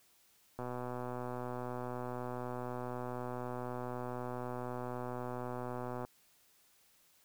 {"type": "click train", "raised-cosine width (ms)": 1, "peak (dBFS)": -27, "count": 678, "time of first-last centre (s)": [0.59, 6.05], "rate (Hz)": 124, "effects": ["white hiss -68 dBFS RMS until 7.24 s"]}